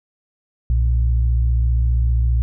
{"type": "tone pair together", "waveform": "sine", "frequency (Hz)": [61.52, 116.54], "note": ["B1", "A#2"], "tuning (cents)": [-6, 0], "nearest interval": "major seventh", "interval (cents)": 1106, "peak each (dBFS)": [-14, -23], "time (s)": [0.7, 2.42], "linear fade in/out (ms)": 0, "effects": []}